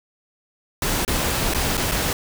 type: noise with dropouts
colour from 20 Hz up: pink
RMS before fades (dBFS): -22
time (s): 0.82-2.13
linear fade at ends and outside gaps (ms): 2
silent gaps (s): 1.05-1.078 / 1.538-1.546 / 1.771-1.776 / 1.914-1.918
effects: none

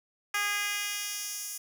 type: tone with high-pass filter sweep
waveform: 10% pulse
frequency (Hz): 410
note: G#4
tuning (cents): -22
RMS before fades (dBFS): -33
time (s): 0.34-1.58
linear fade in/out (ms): 5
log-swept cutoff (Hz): 1400 to 7700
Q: 1
effects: none

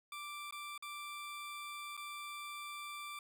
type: tone with dropouts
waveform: 20% pulse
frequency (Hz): 1174.7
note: D6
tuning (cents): 0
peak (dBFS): -39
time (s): 0.12-3.19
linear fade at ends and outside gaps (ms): 2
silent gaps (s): 0.509-0.524 / 0.778-0.824 / 1.968-1.975
effects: none

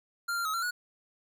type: tone with pitch steps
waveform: square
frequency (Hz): 1393 / 1385 / 1275 / 1366 / 1458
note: F6 / F6 / D#6 / F6 / F#6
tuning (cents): -5 / -15 / +42 / -39 / -26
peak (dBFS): -30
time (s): 0.28-0.71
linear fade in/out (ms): 10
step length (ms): 86
effects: none

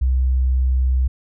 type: tone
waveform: sine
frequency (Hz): 64.3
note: C2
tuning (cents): -30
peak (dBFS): -14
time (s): 0.01-1.08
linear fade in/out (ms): 10
effects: none

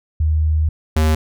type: tone pair in turn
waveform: sine / square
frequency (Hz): 77.78 / 78.09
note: D#2 / D#2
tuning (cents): 0 / +7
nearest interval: unison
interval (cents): 7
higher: second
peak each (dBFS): -13 / -13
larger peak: neither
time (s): 0.2-0.69 / 0.96-1.15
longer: first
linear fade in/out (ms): 5
effects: none

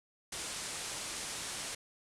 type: low-pass noise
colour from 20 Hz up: white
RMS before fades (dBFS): -41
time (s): 0.32-1.75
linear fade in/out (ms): 5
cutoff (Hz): 10000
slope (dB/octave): 48
effects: none

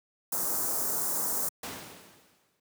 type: band-stop noise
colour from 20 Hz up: white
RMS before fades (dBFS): -30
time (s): 0.32-1.49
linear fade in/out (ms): 5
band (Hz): 1300 to 6400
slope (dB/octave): 24
type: noise with exponential decay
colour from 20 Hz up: pink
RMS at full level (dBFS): -35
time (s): 1.63-2.6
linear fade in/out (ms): 5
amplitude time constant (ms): 210
effects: high-pass 150 Hz 12 dB/octave

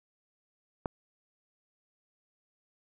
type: click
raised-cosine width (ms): 1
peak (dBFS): -17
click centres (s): 0.858
effects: none

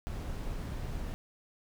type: noise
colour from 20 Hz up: brown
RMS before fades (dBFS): -37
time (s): 0.07-1.14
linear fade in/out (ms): 0
effects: none

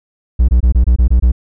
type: tone bursts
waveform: triangle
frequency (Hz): 60.5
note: B1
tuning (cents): -35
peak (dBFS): -4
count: 8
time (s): 0.39-1.319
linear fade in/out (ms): 10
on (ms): 96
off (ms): 23
effects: none

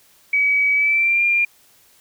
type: tone with pitch glide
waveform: sine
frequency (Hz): 2275 to 2399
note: C#7 to D7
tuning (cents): +44 to +36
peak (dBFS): -14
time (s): 0.33-1.45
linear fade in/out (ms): 5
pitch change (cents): +92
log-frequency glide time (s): 0.73-1.24
effects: white hiss -54 dBFS RMS until 2 s

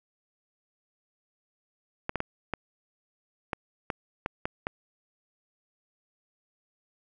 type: clicks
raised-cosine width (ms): 0.5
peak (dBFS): -14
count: 9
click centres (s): 2.094 / 2.157 / 2.204 / 2.537 / 3.532 / 3.902 / 4.261 / 4.455 / 4.669
effects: none

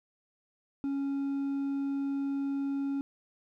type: tone with hard clipping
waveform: triangle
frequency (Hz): 277.2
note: C#4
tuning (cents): 0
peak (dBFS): -30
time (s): 0.84-3.01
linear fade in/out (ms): 0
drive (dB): 5
effects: none

